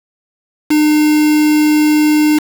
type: tone with quantisation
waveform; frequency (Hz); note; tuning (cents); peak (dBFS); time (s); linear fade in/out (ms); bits
triangle; 303.1; D#4; -45; -6; 0.7-2.39; 10; 3
effects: none